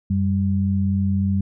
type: tone pair together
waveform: sine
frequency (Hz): 92.5 / 196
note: F#2 / G3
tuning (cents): 0 / 0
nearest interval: octave + minor second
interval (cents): 1300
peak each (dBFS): -20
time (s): 0.1-1.41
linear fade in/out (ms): 5
effects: none